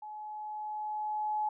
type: tone with level ramp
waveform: sine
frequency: 850 Hz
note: G#5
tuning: 40 cents sharp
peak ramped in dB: -41 to -28 dBFS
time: 0.02-1.49 s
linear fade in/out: 5 ms
effects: none